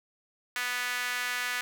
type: tone with high-pass filter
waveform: sawtooth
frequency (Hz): 246.9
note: B3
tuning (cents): 0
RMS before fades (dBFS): -32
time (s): 0.56-1.61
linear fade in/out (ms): 0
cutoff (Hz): 1700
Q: 2.2
effects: none